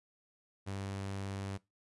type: tone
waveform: sawtooth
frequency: 98 Hz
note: G2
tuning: in tune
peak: -34 dBFS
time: 0.66-1.58 s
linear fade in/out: 20 ms
effects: noise-tail reverb RT60 0.2 s tail -20 dB re dry + resampled to 24000 Hz